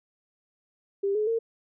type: tone with pitch steps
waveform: sine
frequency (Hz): 397.1 / 425.6 / 456.1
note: G4 / G#4 / A#4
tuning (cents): +22 / +42 / -38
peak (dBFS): -23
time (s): 1.03-1.39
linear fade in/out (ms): 10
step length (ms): 120
effects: none